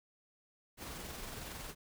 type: noise with amplitude modulation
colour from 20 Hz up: pink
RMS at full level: -44 dBFS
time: 0.77-1.75 s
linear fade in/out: 50 ms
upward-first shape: sine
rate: 21.8 Hz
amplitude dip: 30%
effects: none